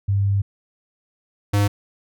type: tone pair in turn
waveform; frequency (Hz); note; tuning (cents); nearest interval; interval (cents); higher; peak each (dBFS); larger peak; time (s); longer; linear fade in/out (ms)
sine / square; 99.4 / 101.9; G2 / G#2; +25 / -32; unison; 43; second; -16; neither; 0.08-0.42 / 1.53-1.68; first; 10
effects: none